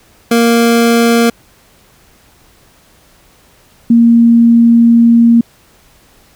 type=tone pair in turn; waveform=25% pulse / sine; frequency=233.1 / 233.1 Hz; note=A#3 / A#3; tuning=0 / 0 cents; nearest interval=unison; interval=0 cents; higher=neither; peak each=-3 dBFS; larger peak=neither; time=0.31-1.3 / 3.9-5.41 s; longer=second; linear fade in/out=5 ms; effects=pink hiss -47 dBFS RMS until 6.35 s